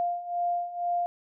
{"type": "beating tone pair", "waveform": "sine", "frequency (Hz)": [698.5, 700.6], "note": ["F5", "F5"], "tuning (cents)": [0, 5], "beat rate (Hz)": 2.1, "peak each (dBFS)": [-32, -28], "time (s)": [0, 1.06], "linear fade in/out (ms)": 0, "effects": []}